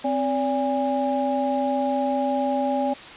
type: tone cluster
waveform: sine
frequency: 261 / 574 / 817 Hz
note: C4 / D5 / G#5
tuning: -4 / -40 / -29 cents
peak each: -25 dBFS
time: 0.04-2.94 s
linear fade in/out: 10 ms
effects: white hiss -40 dBFS RMS until 3.16 s + resampled to 8000 Hz